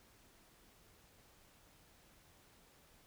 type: silence
effects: pink hiss -66 dBFS RMS until 3.06 s